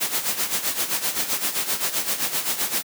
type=noise with tremolo; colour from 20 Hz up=white; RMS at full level=-22 dBFS; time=0-2.83 s; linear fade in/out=20 ms; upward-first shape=sine; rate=7.7 Hz; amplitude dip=70%; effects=high-pass 150 Hz 12 dB/octave